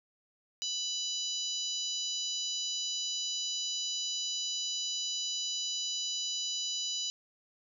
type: harmonic tone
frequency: 990 Hz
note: B5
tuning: 4 cents sharp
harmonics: 3 / 4 / 5 / 6 / 7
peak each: -38 / -37 / -40 / -40 / -41 dBFS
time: 0.62-7.1 s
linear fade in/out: 0 ms
effects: none